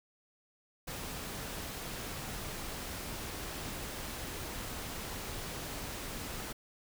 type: noise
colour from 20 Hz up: pink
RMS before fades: -41 dBFS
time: 0.87-6.53 s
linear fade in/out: 10 ms
effects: none